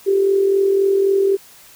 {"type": "tone with amplitude modulation", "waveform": "sine", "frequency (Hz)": 392, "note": "G4", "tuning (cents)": 0, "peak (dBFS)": -10, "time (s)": [0.06, 1.37], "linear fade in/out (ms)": 20, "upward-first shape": "sine", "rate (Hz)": 43.8, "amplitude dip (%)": 50, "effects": ["white hiss -45 dBFS RMS until 1.75 s"]}